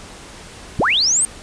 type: linear sweep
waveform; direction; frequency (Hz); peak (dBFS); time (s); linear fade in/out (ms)
sine; up; 46.25 to 8800; -13; 0.79-1.25; 0
effects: pink hiss -38 dBFS RMS until 1.42 s + resampled to 22050 Hz